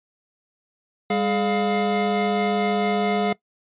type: tone cluster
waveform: square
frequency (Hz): 201.4 / 422.1 / 705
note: G3 / G#4 / F5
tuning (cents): +47 / +28 / +16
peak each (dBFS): -25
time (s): 1.1-3.33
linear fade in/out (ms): 5
effects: noise-tail reverb RT60 0.1 s tail -20 dB re dry + resampled to 8000 Hz